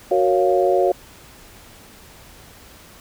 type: chord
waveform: sine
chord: Gb major seventh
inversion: none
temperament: equal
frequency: 370 / 466.2 / 554.4 / 698.5 Hz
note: Gb4 / Bb4 / Db5 / F5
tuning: 0 / 0 / 0 / 0 cents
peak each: -18 / -23 / -19 / -20 dBFS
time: 0.11-0.92 s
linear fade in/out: 5 ms
effects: pink hiss -45 dBFS RMS until 3 s